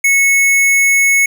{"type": "tone", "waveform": "square", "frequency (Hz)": 2200, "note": "C#7", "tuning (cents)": -14, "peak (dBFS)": -9, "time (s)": [0.04, 1.26], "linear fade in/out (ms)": 5, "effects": []}